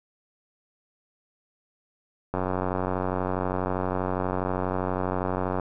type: click train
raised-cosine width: 1 ms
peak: -13 dBFS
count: 302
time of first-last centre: 2.34-5.598 s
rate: 92.4 Hz
effects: none